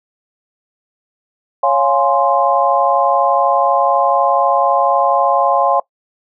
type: chord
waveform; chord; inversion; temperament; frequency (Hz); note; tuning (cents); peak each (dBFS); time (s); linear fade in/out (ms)
sine; Db major seventh; none; equal; 554.4 / 698.5 / 830.6 / 1046.5; Db5 / F5 / Ab5 / C6; 0 / 0 / 0 / 0; -16; 1.63-5.8; 5
effects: noise-tail reverb RT60 0.1 s tail -21 dB re dry